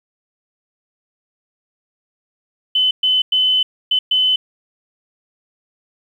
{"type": "tone bursts at uneven times", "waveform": "sine", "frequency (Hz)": 3029, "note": "F#7", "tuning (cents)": 40, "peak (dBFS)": -12, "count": 5, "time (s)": [[2.75, 2.91], [3.03, 3.22], [3.32, 3.63], [3.91, 3.99], [4.11, 4.36]], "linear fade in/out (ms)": 5, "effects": ["8-bit"]}